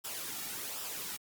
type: noise with flanger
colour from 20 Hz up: white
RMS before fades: -40 dBFS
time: 0.04-1.17 s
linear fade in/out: 10 ms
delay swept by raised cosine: 0.46 to 1.96 ms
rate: 1.3 Hz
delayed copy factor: -0.55
effects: Opus 48 kbps